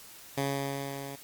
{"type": "tone with level ramp", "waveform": "10% pulse", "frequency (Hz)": 138.7, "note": "C#3", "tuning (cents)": 1, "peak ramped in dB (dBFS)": [-19, -31], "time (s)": [0.37, 1.16], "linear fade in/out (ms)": 10, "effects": ["white hiss -50 dBFS RMS until 1.23 s", "Opus 48 kbps"]}